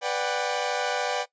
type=chord; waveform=sawtooth; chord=G major seventh; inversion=first; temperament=equal with one note detuned; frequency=493.9 / 587.3 / 740 / 793.6 Hz; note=B4 / D5 / F#5 / G5; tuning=0 / 0 / 0 / +21 cents; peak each=-27 dBFS; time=0.01-1.26 s; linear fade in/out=50 ms; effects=noise-tail reverb RT60 0.1 s tail -19 dB re dry + resampled to 16000 Hz